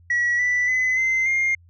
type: tone with pitch steps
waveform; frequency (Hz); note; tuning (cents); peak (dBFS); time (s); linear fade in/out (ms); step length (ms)
sine; 1928 / 1974.2 / 2022 / 2070 / 2120; B6 / B6 / B6 / C7 / C7; -42 / -1 / +40 / -19 / +22; -16; 0.1-1.55; 5; 290
effects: tanh soft clip ceiling -16 dBFS + added 86 Hz sine -49 dBFS peak until 1.69 s